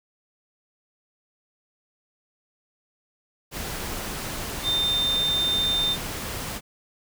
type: tone in noise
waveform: sine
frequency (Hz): 3600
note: A7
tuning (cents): +39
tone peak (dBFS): -21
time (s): 4.63-5.97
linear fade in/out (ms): 50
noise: pink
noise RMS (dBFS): -32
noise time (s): 3.51-6.61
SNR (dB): +8
effects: none